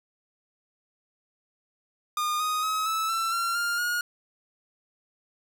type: tone with pitch steps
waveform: 45% pulse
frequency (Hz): 1217 / 1246.2 / 1276 / 1306.6 / 1337.9 / 1370 / 1402.8 / 1436.4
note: D#6 / D#6 / D#6 / E6 / E6 / F6 / F6 / F6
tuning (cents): -39 / +2 / +43 / -16 / +25 / -34 / +7 / +48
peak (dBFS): -25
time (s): 2.17-4.01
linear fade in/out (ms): 2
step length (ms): 230
effects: none